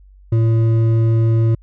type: tone with hard clipping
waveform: triangle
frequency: 113.3 Hz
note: A#2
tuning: 49 cents flat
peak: -13 dBFS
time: 0.32-1.55 s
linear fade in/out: 5 ms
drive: 11 dB
effects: added 48 Hz sine -42 dBFS peak until 1.62 s